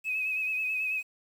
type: tone with vibrato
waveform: triangle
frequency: 2549 Hz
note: D#7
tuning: 41 cents sharp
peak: -24 dBFS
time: 0.04-1.03 s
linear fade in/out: 50 ms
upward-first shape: sine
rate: 9.2 Hz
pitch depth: 39 cents each way
effects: tanh soft clip ceiling -26 dBFS + 9-bit

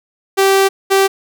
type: tone pair in turn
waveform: sawtooth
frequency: 389 / 389 Hz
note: G4 / G4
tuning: -13 / -13 cents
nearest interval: unison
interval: 0 cents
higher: neither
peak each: -5 dBFS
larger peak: neither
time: 0.37-0.69 / 0.9-1.08 s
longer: first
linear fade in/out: 20 ms
effects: none

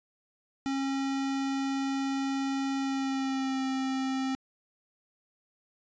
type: tone with pitch glide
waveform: square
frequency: 271.7 to 264.6 Hz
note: C#4 to C4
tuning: -35 to +20 cents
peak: -29 dBFS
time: 0.66-4.35 s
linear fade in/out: 0 ms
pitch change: -45 cents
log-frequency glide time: 2.78-3.64 s
effects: resampled to 16000 Hz

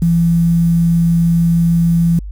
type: tone with quantisation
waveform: sine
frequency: 168.7 Hz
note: E3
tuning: 40 cents sharp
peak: -9 dBFS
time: 0.02-2.19 s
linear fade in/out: 2 ms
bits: 6
effects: added 50 Hz sine -24 dBFS peak until 2.31 s

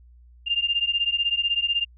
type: beating tone pair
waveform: sine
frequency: 2794 / 2810 Hz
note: F7 / F7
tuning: 0 / +10 cents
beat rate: 16 Hz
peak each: -24 dBFS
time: 0.46-1.85 s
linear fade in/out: 20 ms
effects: added 60 Hz sine -48 dBFS peak until 1.97 s

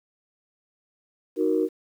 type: chord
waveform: sine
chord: D# minor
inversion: none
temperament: equal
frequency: 311.1 / 370 / 466.2 Hz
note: D#4 / F#4 / A#4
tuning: 0 / 0 / 0 cents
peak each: -24 dBFS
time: 1.36-1.69 s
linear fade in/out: 50 ms
effects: tanh soft clip ceiling -10 dBFS + 9-bit

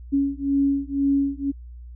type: beating tone pair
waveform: sine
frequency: 277.2 / 279.2 Hz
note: C#4 / C#4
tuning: 0 / +13 cents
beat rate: 2 Hz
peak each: -22 / -22 dBFS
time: 0.12-1.52 s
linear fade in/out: 20 ms
effects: added 60 Hz sine -37 dBFS peak until 1.95 s

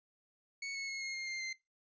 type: tone with pitch steps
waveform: sawtooth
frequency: 2217 / 2194 / 2171 / 2149 / 2127 / 2105 / 2083 Hz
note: C#7 / C#7 / C#7 / C7 / C7 / C7 / C7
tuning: 0 / -18 / -37 / +46 / +28 / +10 / -8 cents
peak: -35 dBFS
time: 0.62-1.53 s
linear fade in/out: 5 ms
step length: 130 ms
effects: noise-tail reverb RT60 0.2 s tail -18 dB re dry + resampled to 16000 Hz

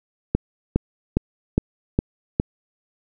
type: click train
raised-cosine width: 3 ms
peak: -4 dBFS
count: 6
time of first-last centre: 0.35-2.399 s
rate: 2.44 Hz
effects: none

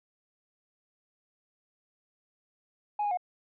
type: tone with pitch steps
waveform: sine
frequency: 834 / 822 / 721 Hz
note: G#5 / G#5 / F#5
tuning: +7 / -18 / -45 cents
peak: -25 dBFS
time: 2.99-3.173 s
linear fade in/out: 5 ms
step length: 61 ms
effects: tanh soft clip ceiling -24 dBFS

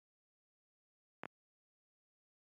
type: clicks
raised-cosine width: 0.5 ms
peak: -26 dBFS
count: 2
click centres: 1.235 / 1.256 s
effects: high-pass 150 Hz 12 dB/octave + MP3 64 kbps

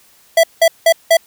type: tone bursts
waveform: square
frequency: 661 Hz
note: E5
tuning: 5 cents sharp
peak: -7 dBFS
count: 4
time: 0.37-1.17 s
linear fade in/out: 5 ms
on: 65 ms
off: 180 ms
effects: white hiss -50 dBFS RMS until 1.26 s

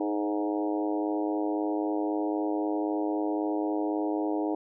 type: harmonic tone with a mistuned harmonic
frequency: 103.83 Hz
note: G#2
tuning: in tune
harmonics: 3 / 4 / 5 / 6 / 7 / 8 / 9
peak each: -28 / -34 / -37 / -38 / -37 / -40 / -42 dBFS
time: 0-4.55 s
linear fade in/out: 5 ms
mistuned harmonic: 4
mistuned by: +23 cents
effects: none

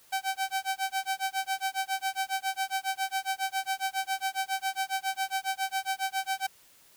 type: tone with tremolo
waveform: sawtooth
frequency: 770 Hz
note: G5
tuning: 31 cents flat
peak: -22 dBFS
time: 0.12-6.47 s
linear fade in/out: 10 ms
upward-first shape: sine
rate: 7.3 Hz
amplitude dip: 100%
effects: white hiss -59 dBFS RMS until 6.96 s

